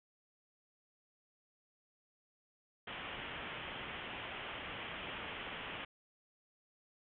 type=low-pass noise; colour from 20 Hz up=white; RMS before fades=-45 dBFS; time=2.87-5.85 s; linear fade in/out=5 ms; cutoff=3300 Hz; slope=96 dB/octave; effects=none